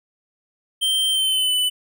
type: tone with pitch glide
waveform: square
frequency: 3136 to 2994 Hz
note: G7 to F#7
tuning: 0 to +20 cents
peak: -18 dBFS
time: 0.81-1.7 s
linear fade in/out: 20 ms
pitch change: -80 cents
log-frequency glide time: 1.1-1.54 s
effects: none